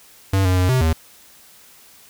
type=tone with pitch steps; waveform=square; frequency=96.7 / 92.1 / 91.3 / 129.1 / 80.3 Hz; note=G2 / F#2 / F#2 / C3 / E2; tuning=-23 / -7 / -23 / -23 / -45 cents; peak=-15 dBFS; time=0.33-0.93 s; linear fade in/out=5 ms; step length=120 ms; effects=white hiss -48 dBFS RMS until 2.09 s